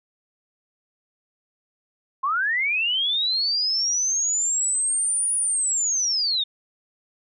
sine linear two-way sweep, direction up then down, 1033 to 9770 to 3581 Hz, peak -20 dBFS, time 2.23-6.44 s, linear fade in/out 10 ms, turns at 5.35 s, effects none

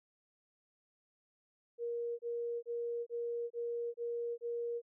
sine tone bursts, 471.9 Hz, A#4, 21 cents sharp, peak -35 dBFS, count 7, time 1.78-4.818 s, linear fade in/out 50 ms, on 410 ms, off 28 ms, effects none

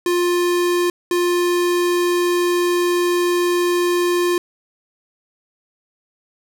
square tone pair in turn, 351.9 / 351.9 Hz, F4 / F4, +13 / +13 cents, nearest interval unison, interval 0 cents, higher neither, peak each -16 dBFS, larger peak neither, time 0.06-0.9 / 1.11-4.38 s, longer second, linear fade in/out 2 ms, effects none

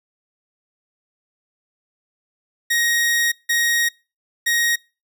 sawtooth tone bursts at uneven times, 1879 Hz, A#6, 13 cents sharp, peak -13 dBFS, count 3, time 2.7-3.32 / 3.49-3.89 / 4.46-4.76 s, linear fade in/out 10 ms, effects noise-tail reverb RT60 0.3 s tail -25 dB re dry

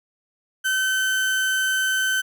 35% pulse tone, 1533 Hz, G6, 39 cents flat, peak -18 dBFS, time 0.64-2.22 s, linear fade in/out 20 ms, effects none

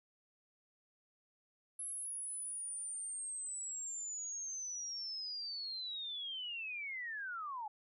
sine linear sweep, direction down, 11000 to 819 Hz, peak -40 dBFS, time 1.79-7.68 s, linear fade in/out 5 ms, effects none

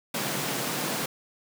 pink high-pass noise, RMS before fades -30 dBFS, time 0.14-1.06 s, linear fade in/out 5 ms, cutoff 130 Hz, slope 48 dB/octave, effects none

